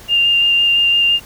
sine tone with vibrato, 2800 Hz, F7, 4 cents sharp, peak -10 dBFS, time 0.08-1.2 s, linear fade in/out 50 ms, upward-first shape square, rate 5.9 Hz, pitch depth 8 cents each way, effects pink hiss -39 dBFS RMS until 1.25 s

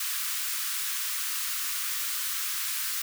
white high-pass noise, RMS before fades -31 dBFS, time 0-3.02 s, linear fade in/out 5 ms, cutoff 1100 Hz, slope 48 dB/octave, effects none

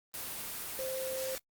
sine tone in noise, 523.3 Hz, C5, in tune, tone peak -35 dBFS, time 0.79-1.35 s, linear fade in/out 0 ms, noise white, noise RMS -40 dBFS, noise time 0.14-1.38 s, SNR +2 dB, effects noise-tail reverb RT60 0.1 s tail -23 dB re dry + Opus 24 kbps

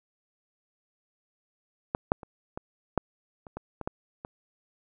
clicks, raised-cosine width 1 ms, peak -12 / -7 / -28 / -21 / -9 / -30 / -22 / -21 / -16 / -23 dBFS, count 10, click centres 1.949 / 2.119 / 2.232 / 2.575 / 2.977 / 3.468 / 3.57 / 3.813 / 3.875 / 4.249 s, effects none

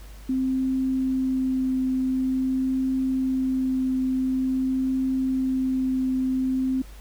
sine tone with vibrato, 260.9 Hz, C4, 5 cents flat, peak -21 dBFS, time 0.29-6.82 s, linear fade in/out 5 ms, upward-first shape triangle, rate 0.47 Hz, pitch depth 11 cents each way, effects added 50 Hz sine -40 dBFS peak until 7 s + pink hiss -51 dBFS RMS until 7 s

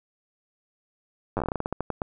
slowing click train, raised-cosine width 1 ms, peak -13 dBFS, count 16, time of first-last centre 1.37-2.018 s, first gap 9 ms, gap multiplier 1.2, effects none

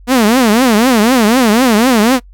sawtooth tone with vibrato, 234.8 Hz, A#3, 13 cents sharp, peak -3 dBFS, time 0.07-2.2 s, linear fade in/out 50 ms, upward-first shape triangle, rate 4 Hz, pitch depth 260 cents each way, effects noise-tail reverb RT60 0.1 s tail -23 dB re dry + added 46 Hz sine -35 dBFS peak until 2.33 s

